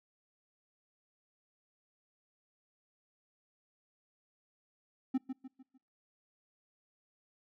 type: tone with echo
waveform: triangle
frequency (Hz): 261.6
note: C4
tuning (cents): 0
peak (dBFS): -25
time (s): 5.14-5.18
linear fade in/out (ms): 10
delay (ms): 150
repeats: 4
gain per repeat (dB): -8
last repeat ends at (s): 5.78
effects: noise-tail reverb RT60 0.5 s tail -26 dB re dry